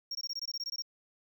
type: tone bursts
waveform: triangle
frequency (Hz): 5560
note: F8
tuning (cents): -9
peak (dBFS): -33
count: 12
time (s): 0.11-0.822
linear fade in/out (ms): 5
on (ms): 41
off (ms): 20
effects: none